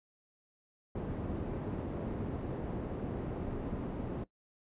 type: low-pass noise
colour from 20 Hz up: white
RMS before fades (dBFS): -38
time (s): 0.95-4.24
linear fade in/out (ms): 5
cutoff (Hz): 340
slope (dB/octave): 12
effects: noise-tail reverb RT60 0.1 s tail -18 dB re dry + resampled to 8000 Hz